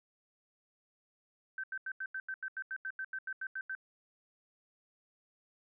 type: tone bursts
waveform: sine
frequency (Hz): 1546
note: G6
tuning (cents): -24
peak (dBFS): -36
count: 16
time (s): 1.58-3.751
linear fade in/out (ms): 2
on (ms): 56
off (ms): 85
effects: none